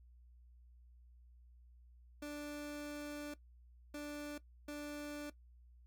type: tone bursts at uneven times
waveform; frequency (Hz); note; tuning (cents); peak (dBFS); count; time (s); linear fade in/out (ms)
30% pulse; 293.7; D4; 0; -40; 3; 2.22-3.34 / 3.94-4.38 / 4.68-5.3; 5
effects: noise-tail reverb RT60 0.1 s tail -17 dB re dry + added 60 Hz sine -59 dBFS peak until 5.86 s